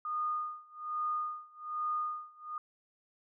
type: tone with tremolo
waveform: sine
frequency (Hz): 1226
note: D#6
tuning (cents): -26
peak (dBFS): -30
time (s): 0.05-2.58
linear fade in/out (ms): 2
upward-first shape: sine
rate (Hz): 1.2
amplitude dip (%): 95
effects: none